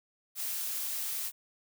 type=noise; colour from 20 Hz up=blue; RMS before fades=-35 dBFS; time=0.35-1.32 s; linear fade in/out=50 ms; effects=none